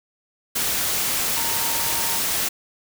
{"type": "tone in noise", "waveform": "sine", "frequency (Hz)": 921, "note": "A#5", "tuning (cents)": -21, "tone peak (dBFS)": -32, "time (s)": [1.36, 2.19], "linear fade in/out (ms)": 10, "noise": "white", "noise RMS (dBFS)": -23, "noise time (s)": [0.55, 2.49], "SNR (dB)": -12, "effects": []}